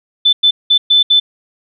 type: tone bursts at uneven times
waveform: sine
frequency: 3518 Hz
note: A7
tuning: 1 cent flat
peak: -6 dBFS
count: 5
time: 0.25-0.33 / 0.43-0.51 / 0.7-0.78 / 0.9-1.03 / 1.1-1.2 s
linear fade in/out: 10 ms
effects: none